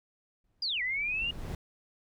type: noise with exponential growth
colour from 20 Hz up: brown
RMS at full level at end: -34 dBFS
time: 0.44-1.55 s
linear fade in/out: 2 ms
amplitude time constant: 240 ms
type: linear two-way sweep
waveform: sine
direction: down then up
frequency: 4978 to 1930 to 2868 Hz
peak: -29 dBFS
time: 0.62-1.31 s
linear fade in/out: 5 ms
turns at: 0.82 s
effects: none